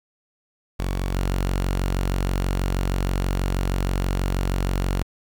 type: tone with level steps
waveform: sawtooth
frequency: 46.26 Hz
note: F#1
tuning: in tune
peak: -19 / -17 dBFS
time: 0.79-5.03 s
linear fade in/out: 10 ms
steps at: 1.14 s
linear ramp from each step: 10 ms
effects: 8-bit